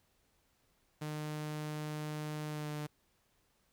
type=tone with pitch glide; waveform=sawtooth; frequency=151.9 to 149.72 Hz; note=D#3 to D3; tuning=-41 to +34 cents; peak=-34 dBFS; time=1.01-2.87 s; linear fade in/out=10 ms; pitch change=-25 cents; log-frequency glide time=2.48-2.71 s; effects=pink hiss -74 dBFS RMS until 3.72 s